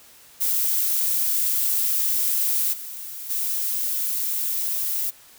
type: noise with level steps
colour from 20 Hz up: violet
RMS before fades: -22 / -35 / -25 dBFS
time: 0.4-5.11 s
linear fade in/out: 20 ms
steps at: 2.72 / 3.29 s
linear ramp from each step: 20 ms
effects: white hiss -50 dBFS RMS until 5.38 s

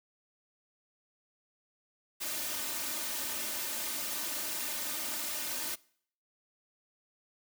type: noise with comb filter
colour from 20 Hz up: white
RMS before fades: -36 dBFS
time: 2.2-5.76 s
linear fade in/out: 20 ms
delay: 3.3 ms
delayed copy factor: +0.9
effects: noise-tail reverb RT60 0.6 s tail -23 dB re dry + high-pass 100 Hz 12 dB/octave

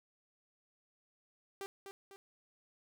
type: tone with echo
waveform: sawtooth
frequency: 392.8 Hz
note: G4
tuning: 4 cents sharp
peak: -37 dBFS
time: 1.61-1.66 s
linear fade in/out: 0 ms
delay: 250 ms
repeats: 2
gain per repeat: -6 dB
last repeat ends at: 2.16 s
effects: none

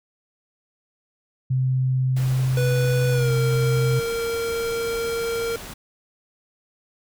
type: tone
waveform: sine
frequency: 129.7 Hz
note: C3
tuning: 15 cents flat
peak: -18 dBFS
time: 1.5-4 s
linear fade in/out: 10 ms
type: noise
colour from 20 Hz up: pink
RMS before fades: -37 dBFS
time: 2.16-5.74 s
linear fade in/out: 10 ms
type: tone with pitch glide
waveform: square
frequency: 492.6 to 462.3 Hz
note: B4 to A#4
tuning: -5 to -14 cents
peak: -24 dBFS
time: 2.57-5.56 s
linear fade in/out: 2 ms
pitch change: -109 cents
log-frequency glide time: 3.11-3.33 s
effects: none

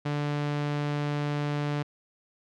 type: tone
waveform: sawtooth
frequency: 146.4 Hz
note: D3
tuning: 5 cents flat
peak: -23 dBFS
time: 0.05-1.83 s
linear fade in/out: 10 ms
effects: low-pass 4000 Hz 12 dB/octave

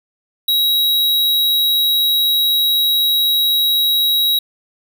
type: tone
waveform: square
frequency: 3848 Hz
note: B7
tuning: 46 cents flat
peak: -13 dBFS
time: 0.48-4.39 s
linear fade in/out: 5 ms
effects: none

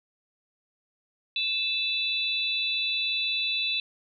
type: tone cluster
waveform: sine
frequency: 2630 / 3504 / 3945 Hz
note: E7 / A7 / B7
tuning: -5 / -8 / -3 cents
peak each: -29 / -31 / -29 dBFS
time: 1.36-3.8 s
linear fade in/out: 2 ms
effects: none

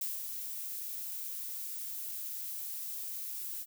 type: noise with ADSR envelope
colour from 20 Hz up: violet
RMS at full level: -35 dBFS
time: 0.01-3.66 s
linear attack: 4 ms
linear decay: 170 ms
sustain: -5 dB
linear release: 50 ms
effects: none

